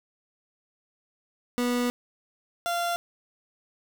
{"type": "tone pair in turn", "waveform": "30% pulse", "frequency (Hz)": [244.3, 691], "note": ["B3", "F5"], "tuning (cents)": [-19, -19], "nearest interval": "octave + tritone", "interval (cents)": 1800, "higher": "second", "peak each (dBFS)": [-21, -23], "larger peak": "first", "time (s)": [[1.58, 1.9], [2.66, 2.96]], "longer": "first", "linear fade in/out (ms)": 0, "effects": ["8-bit"]}